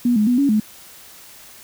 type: tone with pitch steps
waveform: sine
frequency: 242.3 / 211.3 / 245.6 / 280.5 / 214.2 Hz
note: B3 / G#3 / B3 / C#4 / A3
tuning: -33 / +30 / -9 / +21 / -46 cents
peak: -13 dBFS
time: 0.05-0.6 s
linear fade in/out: 5 ms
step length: 110 ms
effects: white hiss -43 dBFS RMS until 1.63 s